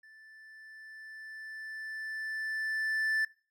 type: tone with level ramp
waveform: triangle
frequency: 1760 Hz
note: A6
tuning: in tune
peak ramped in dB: -52 to -24 dBFS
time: 0.03-3.25 s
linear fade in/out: 5 ms
effects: noise-tail reverb RT60 0.4 s tail -22 dB re dry